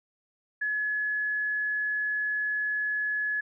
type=tone; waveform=sine; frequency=1700 Hz; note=G#6; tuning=40 cents sharp; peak=-26 dBFS; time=0.61-3.41 s; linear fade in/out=10 ms; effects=none